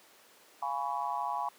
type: chord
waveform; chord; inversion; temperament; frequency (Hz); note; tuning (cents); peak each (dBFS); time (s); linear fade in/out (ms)
sine; C# dominant seventh; first; equal with one note detuned; 698.5 / 830.6 / 987.8 / 1119.7; E#5 / G#5 / B5 / C#6; 0 / 0 / 0 / +17; -39 / -35 / -35 / -38; 0.62-1.49; 5
effects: pink hiss -58 dBFS RMS until 1.58 s + high-pass 400 Hz 12 dB/octave